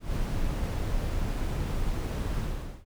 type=noise with ADSR envelope; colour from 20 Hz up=brown; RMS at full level=-27 dBFS; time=0-2.85 s; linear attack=160 ms; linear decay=8 ms; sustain=-2 dB; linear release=450 ms; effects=none

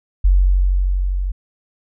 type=tone with level ramp; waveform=sine; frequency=46.31 Hz; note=F#1; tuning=2 cents sharp; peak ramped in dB=-8 to -18 dBFS; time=0.24-1.32 s; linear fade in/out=10 ms; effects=none

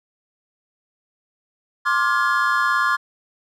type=chord; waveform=triangle; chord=D half-diminished seventh; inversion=third; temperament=just; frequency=1057.2 / 1174.7 / 1409.6 / 1691.5 Hz; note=C6 / D6 / F6 / Ab6; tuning=+18 / 0 / +16 / +31 cents; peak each=-20 / -21 / -20 / -21 dBFS; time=1.85-2.97 s; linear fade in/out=20 ms; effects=none

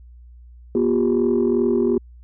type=tone cluster; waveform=sine; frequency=241.5 / 355.5 / 398.2 Hz; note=B3 / F4 / G4; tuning=-39 / +31 / +27 cents; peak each=-19 dBFS; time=0.75-1.98 s; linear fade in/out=2 ms; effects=tanh soft clip ceiling -10 dBFS + added 60 Hz sine -41 dBFS peak until 2.23 s

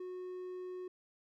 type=tone; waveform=triangle; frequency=365.6 Hz; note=F#4; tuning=21 cents flat; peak=-39 dBFS; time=0-0.88 s; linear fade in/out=5 ms; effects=none

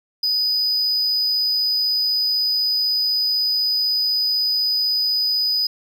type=tone; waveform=triangle; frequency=4978 Hz; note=D#8; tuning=in tune; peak=-16 dBFS; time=0.23-5.67 s; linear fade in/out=5 ms; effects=none

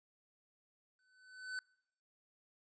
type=tone with exponential growth; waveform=square; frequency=1511 Hz; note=F#6; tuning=36 cents sharp; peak=-38 dBFS; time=0.99-1.59 s; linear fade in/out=1 ms; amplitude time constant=130 ms; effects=noise-tail reverb RT60 0.8 s tail -26 dB re dry + resampled to 16000 Hz

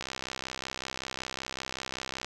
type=click train; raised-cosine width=0.2 ms; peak=-17 dBFS; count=147; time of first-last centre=0.01-2.246 s; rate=65.3 Hz; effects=none

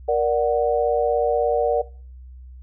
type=chord; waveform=sine; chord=Bb augmented; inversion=none; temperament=equal with one note detuned; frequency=470.8 / 587.3 / 740 Hz; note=Bb4 / D5 / F#5; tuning=+17 / 0 / 0 cents; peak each=-20 / -21 / -23 dBFS; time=0.08-1.82 s; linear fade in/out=10 ms; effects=noise-tail reverb RT60 0.4 s tail -20 dB re dry + added 63 Hz sine -38 dBFS peak until 2.62 s

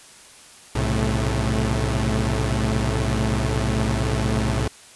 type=tone cluster; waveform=sawtooth; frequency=62.8 / 109.5 / 134.3 / 217.2 Hz; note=B1 / A2 / C3 / A3; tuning=+30 / -8 / +46 / -22 cents; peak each=-20 / -20 / -23 / -25 dBFS; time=0.75-4.68 s; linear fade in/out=5 ms; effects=white hiss -46 dBFS RMS until 4.95 s + resampled to 24000 Hz

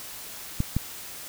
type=clicks; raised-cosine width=5 ms; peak=-11 dBFS; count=2; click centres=0.604 / 0.766 s; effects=white hiss -40 dBFS RMS until 1.28 s

